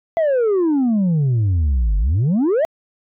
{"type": "exponential two-way sweep", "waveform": "sine", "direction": "down then up", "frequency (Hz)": [679, 46.99, 679], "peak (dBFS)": -11, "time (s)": [0.17, 2.65], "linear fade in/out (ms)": 0, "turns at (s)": 1.98, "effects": ["tanh soft clip ceiling -13 dBFS"]}